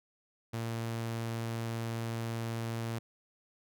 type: tone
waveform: sawtooth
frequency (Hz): 114.8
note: A#2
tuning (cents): -26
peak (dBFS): -30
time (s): 0.53-2.99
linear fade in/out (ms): 10
effects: none